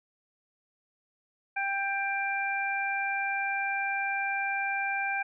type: harmonic tone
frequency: 790 Hz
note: G5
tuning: 13 cents sharp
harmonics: 1 / 2 / 3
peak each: -32 / -32 / -32 dBFS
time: 1.56-5.23 s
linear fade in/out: 10 ms
effects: none